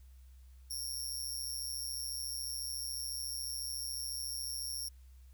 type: tone with amplitude modulation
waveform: 20% pulse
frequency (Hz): 5510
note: F8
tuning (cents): -24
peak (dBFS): -28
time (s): 0.7-4.89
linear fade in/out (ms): 10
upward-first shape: sine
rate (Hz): 134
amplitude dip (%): 95
effects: added 64 Hz sine -53 dBFS peak until 5.33 s + white hiss -72 dBFS RMS until 5.33 s